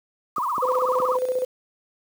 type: tone with vibrato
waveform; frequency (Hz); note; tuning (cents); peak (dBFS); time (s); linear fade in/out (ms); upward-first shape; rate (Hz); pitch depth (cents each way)
sine; 1096; C#6; -20; -22; 0.36-1.17; 5; triangle; 16; 280
type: clicks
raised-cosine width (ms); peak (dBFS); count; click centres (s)
2; -18; 3; 0.382 / 0.581 / 1.001
type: tone with tremolo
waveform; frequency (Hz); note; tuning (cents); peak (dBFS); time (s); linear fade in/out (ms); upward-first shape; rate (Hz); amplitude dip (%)
sine; 508; B4; +49; -19; 0.62-1.45; 10; square; 15; 55
effects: high-pass 200 Hz 12 dB/octave + 7-bit